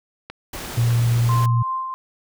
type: clicks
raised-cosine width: 0.3 ms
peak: -17 dBFS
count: 3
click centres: 0.3 / 0.649 / 0.906 s
type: noise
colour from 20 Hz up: pink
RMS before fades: -32 dBFS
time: 0.53-1.46 s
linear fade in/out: 5 ms
type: tone with pitch glide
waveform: sine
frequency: 117.9 to 118.65 Hz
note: A#2 to A#2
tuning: +20 to +31 cents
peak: -15 dBFS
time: 0.77-1.63 s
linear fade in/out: 10 ms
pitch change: +11 cents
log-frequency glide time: 1-1.37 s
type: tone with tremolo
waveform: sine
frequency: 1046.5 Hz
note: C6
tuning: in tune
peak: -21 dBFS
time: 1.29-1.94 s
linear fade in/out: 0 ms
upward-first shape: sine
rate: 2.9 Hz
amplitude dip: 45%
effects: none